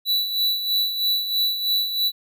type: tone with tremolo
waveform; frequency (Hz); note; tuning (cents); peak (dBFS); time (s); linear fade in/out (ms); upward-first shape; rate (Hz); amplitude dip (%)
square; 3951; B7; 0; -18; 0.05-2.12; 50; sine; 3.1; 60
effects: none